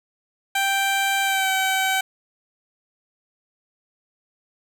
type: tone with pitch glide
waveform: 15% pulse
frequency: 784 to 764.8 Hz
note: G5 to G5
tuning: 0 to -43 cents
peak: -13 dBFS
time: 0.55-2.01 s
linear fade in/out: 5 ms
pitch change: -43 cents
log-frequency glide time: 1.23-1.5 s
effects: none